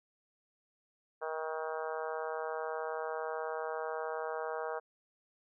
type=harmonic tone; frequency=158.4 Hz; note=D#3; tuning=31 cents sharp; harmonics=3 / 4 / 5 / 6 / 7 / 8 / 9 / 10; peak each=-39 / -41 / -43 / -45 / -46 / -47 / -48 / -49 dBFS; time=1.21-4.8 s; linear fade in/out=20 ms; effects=none